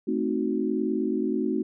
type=chord; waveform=sine; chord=A diminished seventh; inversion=none; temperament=equal; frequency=220 / 261.6 / 311.1 / 370 Hz; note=A3 / C4 / Eb4 / Gb4; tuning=0 / 0 / 0 / 0 cents; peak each=-29 dBFS; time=0.07-1.63 s; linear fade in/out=10 ms; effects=none